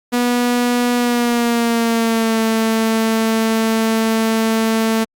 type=tone with pitch glide; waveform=sawtooth; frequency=243.4 to 223.2 Hz; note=B3 to A3; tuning=-25 to +25 cents; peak=-10 dBFS; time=0.12-5.05 s; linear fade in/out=20 ms; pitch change=-150 cents; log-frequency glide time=0.95-2.4 s; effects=Opus 48 kbps